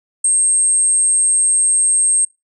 sine tone, 8460 Hz, C9, 18 cents sharp, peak -11 dBFS, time 0.24-2.25 s, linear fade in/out 5 ms, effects noise-tail reverb RT60 0.2 s tail -21 dB re dry

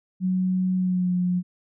sine tone with pitch glide, 185 to 179.63 Hz, F#3 to F3, 0 to +49 cents, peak -20 dBFS, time 0.2-1.43 s, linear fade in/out 50 ms, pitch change -51 cents, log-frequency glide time 0.76-1.13 s, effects none

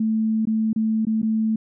sine tone with dropouts, 220 Hz, A3, in tune, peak -18 dBFS, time 0-1.56 s, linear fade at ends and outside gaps 5 ms, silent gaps 0.454-0.471 / 0.731-0.76 / 1.052-1.068 / 1.218-1.228 s, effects none

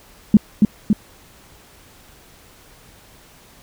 sine tone with echo, 210 Hz, G#3, 19 cents sharp, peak -4 dBFS, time 0.34-0.37 s, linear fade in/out 2 ms, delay 280 ms, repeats 2, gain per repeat -3 dB, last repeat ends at 0.93 s, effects pink hiss -48 dBFS RMS until 3.62 s

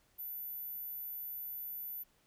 sine tone, 14020 Hz, A9, 7 cents flat, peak -40 dBFS, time 0.18-2.04 s, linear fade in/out 20 ms, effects pink hiss -71 dBFS RMS until 2.26 s

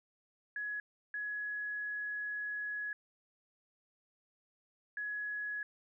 sine tone bursts at uneven times, 1682 Hz, G#6, 22 cents sharp, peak -36 dBFS, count 3, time 0.56-0.8 / 1.14-2.93 / 4.97-5.63 s, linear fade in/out 2 ms, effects none

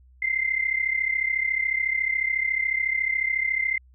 sine tone pair together, 2061 / 2095 Hz, C7 / C7, -27 / +2 cents, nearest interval unison, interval 29 cents, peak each -26 / -24 dBFS, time 0.22-3.78 s, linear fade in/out 5 ms, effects added 63 Hz sine -51 dBFS peak until 3.94 s

